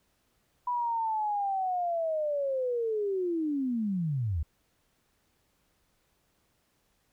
sine linear sweep, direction down, 987.8 to 69.8 Hz, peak -27 dBFS, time 0.67-4.43 s, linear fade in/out 5 ms, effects pink hiss -72 dBFS RMS until 7.12 s

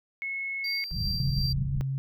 sine tone, 2186 Hz, C#7, 25 cents flat, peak -30 dBFS, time 0.22-0.84 s, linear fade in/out 0 ms
triangle tone with tremolo, 4711 Hz, D8, 5 cents sharp, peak -28 dBFS, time 0.64-1.53 s, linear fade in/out 5 ms, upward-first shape sine, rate 2.7 Hz, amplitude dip 55%
pink low-pass noise, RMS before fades -31 dBFS, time 0.91-1.81 s, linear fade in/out 0 ms, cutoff 200 Hz, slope 96 dB/octave
sine tone with vibrato, 135.5 Hz, C#3, 39 cents flat, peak -27 dBFS, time 1.2-1.98 s, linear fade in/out 0 ms, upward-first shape sine, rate 2.7 Hz, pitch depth 15 cents each way
effects none

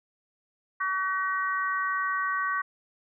harmonic tone, 378.9 Hz, F#4, 41 cents sharp, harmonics 3 / 4 / 5, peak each -28 / -31 / -32 dBFS, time 0.8-2.62 s, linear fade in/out 10 ms, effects none

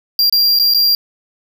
square tone with dropouts, 4759 Hz, D8, 22 cents sharp, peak -10 dBFS, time 0.19-0.95 s, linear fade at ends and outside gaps 1 ms, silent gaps 0.297-0.325 / 0.589-0.597 / 0.738-0.746 s, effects none

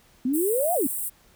sine exponential two-way sweep, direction up then down, 242.2 to 740 to 242.2 Hz, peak -21 dBFS, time 0.25-0.87 s, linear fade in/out 5 ms, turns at 0.74 s
pink high-pass noise, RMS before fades -30 dBFS, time 0.33-1.1 s, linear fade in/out 20 ms, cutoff 8100 Hz, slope 96 dB/octave
effects pink hiss -58 dBFS RMS until 1.35 s

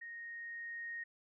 sine tone with level ramp, 1863 Hz, A#6, 2 cents flat, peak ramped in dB -45 to -40 dBFS, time 0.01-1.04 s, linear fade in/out 10 ms, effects none

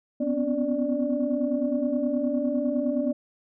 sine tone cluster, 246.8 / 256.5 / 285.4 / 589 Hz, B3 / C4 / D4 / D5, -1 / -34 / -49 / +5 cents, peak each -28 dBFS, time 0.2-3.13 s, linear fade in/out 10 ms, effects tanh soft clip ceiling -13 dBFS

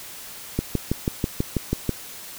click train, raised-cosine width 3 ms, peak -8 dBFS, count 9, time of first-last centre 0.59-1.893 s, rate 6.14 Hz, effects white hiss -39 dBFS RMS until 2.38 s

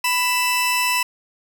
sawtooth tone pair together, 991 / 2646 Hz, B5 / E7, +6 / +6 cents, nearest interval octave + perfect fourth, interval 1700 cents, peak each -17 dBFS, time 0.04-1.03 s, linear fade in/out 5 ms, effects none

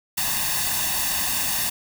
white noise with comb filter, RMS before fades -24 dBFS, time 0.17-1.7 s, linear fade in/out 10 ms, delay 1.1 ms, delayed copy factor +0.75, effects none

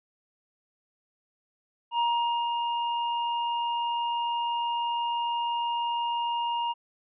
square tone with ADSR envelope, 943 Hz, A#5, 20 cents sharp, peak -23 dBFS, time 1.91-6.74 s, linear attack 79 ms, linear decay 490 ms, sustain -4 dB, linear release 29 ms, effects resampled to 8000 Hz

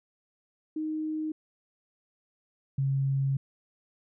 sine tone pair in turn, 311.1 / 136.36 Hz, D#4 / C#3, 0 / -28 cents, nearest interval octave + major second, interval 1428 cents, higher first, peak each -29 / -24 dBFS, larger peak second, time 0.76-1.32 / 2.78-3.37 s, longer second, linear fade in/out 5 ms, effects none

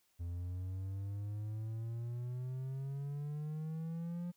triangle exponential sweep, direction up, 85 to 176.8 Hz, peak -36 dBFS, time 0.19-4.32 s, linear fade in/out 20 ms, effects white hiss -75 dBFS RMS until 4.36 s

